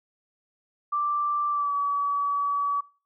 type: tone with pitch glide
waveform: sine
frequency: 1174.7 to 1141.3 Hz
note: D6 to D6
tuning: 0 to -50 cents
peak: -23 dBFS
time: 0.92-2.81 s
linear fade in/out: 10 ms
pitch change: -50 cents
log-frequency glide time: 1.5-1.74 s
effects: noise-tail reverb RT60 0.4 s tail -22 dB re dry